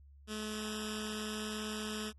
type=tone with notch filter; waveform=10% pulse; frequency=214.4 Hz; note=A3; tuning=45 cents flat; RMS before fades=-40 dBFS; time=0.27-2.13 s; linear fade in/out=50 ms; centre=790 Hz; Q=0.51; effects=added 70 Hz sine -55 dBFS peak until 2.18 s + AAC 32 kbps